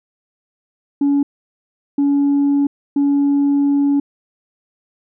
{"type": "tone bursts at uneven times", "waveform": "sine", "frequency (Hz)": 283, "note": "C#4", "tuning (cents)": 36, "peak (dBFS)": -10, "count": 3, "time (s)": [[1.01, 1.23], [1.98, 2.67], [2.96, 4]], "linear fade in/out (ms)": 5, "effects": ["tanh soft clip ceiling -10 dBFS"]}